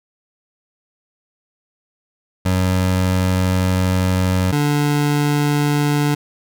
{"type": "tone pair in turn", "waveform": "25% pulse", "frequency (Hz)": [92.5, 146.33], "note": ["F#2", "D3"], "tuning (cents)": [0, -6], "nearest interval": "minor sixth", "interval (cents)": 794, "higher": "second", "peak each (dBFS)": -11, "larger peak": "neither", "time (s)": [[2.45, 4.52], [4.52, 6.15]], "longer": "first", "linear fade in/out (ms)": 10, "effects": []}